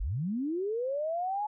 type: linear sweep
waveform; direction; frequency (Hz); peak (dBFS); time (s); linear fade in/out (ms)
sine; up; 34.35 to 855; -29; 0-1.47; 10
effects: none